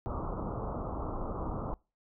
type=low-pass noise; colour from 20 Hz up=pink; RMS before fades=-36 dBFS; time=0.06-1.74 s; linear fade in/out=0 ms; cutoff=1300 Hz; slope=96 dB/octave; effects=noise-tail reverb RT60 0.3 s tail -25 dB re dry